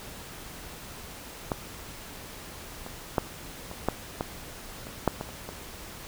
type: clicks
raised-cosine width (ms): 1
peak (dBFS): -12 / -23 / -8 / -23 / -9 / -14 / -25 / -7 / -18 / -28 / -22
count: 11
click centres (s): 1.518 / 2.864 / 3.182 / 3.714 / 3.886 / 4.209 / 4.869 / 5.077 / 5.211 / 5.29 / 5.49
effects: pink hiss -43 dBFS RMS until 6.07 s